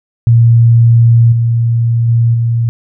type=tone with level steps; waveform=sine; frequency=116.6 Hz; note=A#2; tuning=1 cent sharp; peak=-3 / -8 / -6 / -9 dBFS; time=0.27-2.69 s; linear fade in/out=0 ms; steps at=1.32 / 2.08 / 2.34 s; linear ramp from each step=5 ms; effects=none